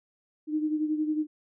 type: beating tone pair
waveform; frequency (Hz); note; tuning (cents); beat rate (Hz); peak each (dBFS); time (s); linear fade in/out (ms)
sine; 305.5 / 316.5; D#4 / D#4; -32 / +30; 11; -26 / -33; 0.47-1.27; 50
effects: none